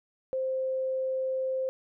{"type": "tone", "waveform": "sine", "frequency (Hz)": 523.3, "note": "C5", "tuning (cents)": 0, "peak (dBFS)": -27, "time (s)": [0.33, 1.69], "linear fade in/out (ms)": 0, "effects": []}